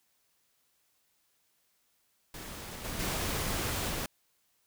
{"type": "noise with level steps", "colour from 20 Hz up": "pink", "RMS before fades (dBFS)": [-43, -38, -33, -35], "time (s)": [2.34, 4.06], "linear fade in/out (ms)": 2, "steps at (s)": [2.84, 2.99, 3.89], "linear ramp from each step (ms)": 10, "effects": ["white hiss -73 dBFS RMS until 4.66 s"]}